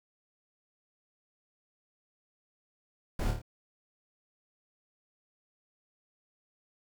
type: noise with echo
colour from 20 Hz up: brown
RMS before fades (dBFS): -30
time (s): 3.19-3.31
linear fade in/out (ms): 5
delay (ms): 27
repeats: 4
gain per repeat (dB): -4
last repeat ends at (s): 3.418
effects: none